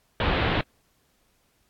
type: low-pass noise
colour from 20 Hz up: pink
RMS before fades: -24 dBFS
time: 0.2-0.61 s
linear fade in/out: 2 ms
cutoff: 3700 Hz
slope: 48 dB/octave
effects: pink hiss -67 dBFS RMS until 1.69 s + AAC 64 kbps